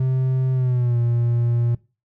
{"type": "tone with pitch glide", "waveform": "triangle", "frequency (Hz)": [130.2, 118.71], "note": ["C3", "A#2"], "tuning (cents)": [-8, 32], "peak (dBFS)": -15, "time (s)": [0, 1.75], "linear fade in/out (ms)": 5, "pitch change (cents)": -160, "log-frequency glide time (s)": [0.53, 0.98], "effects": ["noise-tail reverb RT60 0.3 s tail -20 dB re dry"]}